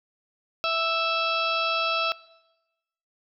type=harmonic tone; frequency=659.3 Hz; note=E5; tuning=in tune; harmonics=1 / 2 / 4 / 5 / 6 / 7 / 8; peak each=-29 / -27 / -29 / -34 / -34 / -37 / -37 dBFS; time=0.64-2.12 s; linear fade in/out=0 ms; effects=noise-tail reverb RT60 1.0 s tail -21 dB re dry